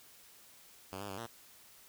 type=tone with pitch steps; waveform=5% pulse; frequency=95.5 / 101.9 / 96.5 / 116.2 Hz; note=G2 / G#2 / G2 / A#2; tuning=-45 / -32 / -27 / -5 cents; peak=-30 dBFS; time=0.92-1.264 s; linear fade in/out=5 ms; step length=86 ms; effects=white hiss -59 dBFS RMS until 1.88 s